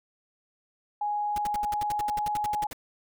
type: tone with pitch glide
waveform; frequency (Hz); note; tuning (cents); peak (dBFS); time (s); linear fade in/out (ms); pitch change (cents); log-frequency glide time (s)
sine; 830.6 to 838.3; G#5 to G#5; 0 to +16; -26; 1.01-2.67; 5; +16; 1.12-2.5
type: noise bursts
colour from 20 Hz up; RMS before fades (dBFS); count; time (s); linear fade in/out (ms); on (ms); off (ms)
pink; -37; 16; 1.36-2.731; 2; 21; 69
effects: none